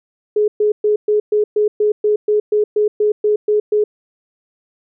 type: tone bursts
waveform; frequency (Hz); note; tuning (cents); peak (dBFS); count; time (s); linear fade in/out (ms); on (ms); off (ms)
sine; 421.1; G#4; +24; -11; 15; 0.36-3.84; 5; 120; 120
effects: none

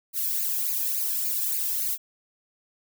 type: noise with flanger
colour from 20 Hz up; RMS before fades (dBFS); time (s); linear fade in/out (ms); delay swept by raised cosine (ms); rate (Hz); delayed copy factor
violet; -27; 0.13-1.98; 50; 0.43 to 1.23; 3.5; +0.9
effects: none

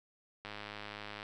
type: click train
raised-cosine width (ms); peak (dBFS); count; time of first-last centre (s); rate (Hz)
0.3; -27; 82; 0.45-1.229; 104
effects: none

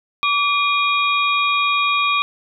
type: tone cluster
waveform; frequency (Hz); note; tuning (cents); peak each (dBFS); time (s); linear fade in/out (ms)
sine; 1152 / 2428 / 3310 / 3750; D6 / D#7 / G#7 / A#7; -34 / -43 / -6 / +10; -18 / -19 / -27 / -25; 0.23-2.22; 0
effects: none

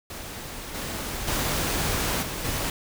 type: noise with level steps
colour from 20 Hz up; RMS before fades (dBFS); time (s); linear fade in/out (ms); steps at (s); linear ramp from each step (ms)
pink; -37 / -32 / -26 / -32 / -28; 0.1-2.7; 2; 0.74 / 1.27 / 2.22 / 2.44; 10
effects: none

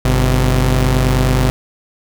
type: tone pair together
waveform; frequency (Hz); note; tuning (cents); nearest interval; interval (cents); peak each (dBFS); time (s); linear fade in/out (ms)
sawtooth; 49.59 / 128.1; G1 / C3; +21 / -36; octave + major third; 1643; -10; 0.05-1.5; 0
effects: none

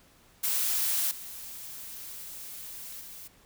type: noise with level steps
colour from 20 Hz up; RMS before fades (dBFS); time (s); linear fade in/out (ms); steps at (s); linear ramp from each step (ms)
blue; -28 / -42 / -45; 0.43-3.28; 10; 1.11 / 3.01; 2
effects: pink hiss -60 dBFS RMS until 3.45 s

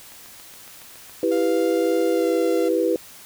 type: click train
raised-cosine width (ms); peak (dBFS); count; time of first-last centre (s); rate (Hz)
0.3; -29; 10; 0.12-1.375; 7.17
type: chord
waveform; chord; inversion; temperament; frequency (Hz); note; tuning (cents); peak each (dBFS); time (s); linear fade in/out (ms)
sine; E minor; none; equal; 329.6 / 392 / 493.9; E4 / G4 / B4; 0 / 0 / 0; -22 / -23 / -21; 1.23-2.96; 2
type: tone with pitch glide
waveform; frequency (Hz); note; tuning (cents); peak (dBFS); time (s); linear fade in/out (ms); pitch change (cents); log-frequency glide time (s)
sawtooth; 698.5 to 686.9; F5 to F5; 0 to -29; -28; 1.31-2.69; 10; -29; 2.14-2.26
effects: white hiss -44 dBFS RMS until 3.25 s

